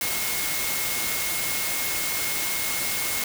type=tone in noise; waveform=sine; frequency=2158 Hz; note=C#7; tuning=47 cents flat; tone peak=-33 dBFS; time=0.01-3.24 s; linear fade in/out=2 ms; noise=white; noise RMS=-27 dBFS; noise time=0.01-3.24 s; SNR=-9 dB; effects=none